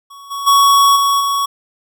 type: tone with level steps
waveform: square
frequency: 1118 Hz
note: C#6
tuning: 14 cents sharp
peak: -35 / -22 / -8 / -12 / -15 dBFS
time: 0.1-1.46 s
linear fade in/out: 10 ms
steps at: 0.3 / 0.46 / 0.95 / 1.19 s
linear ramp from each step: 20 ms
effects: none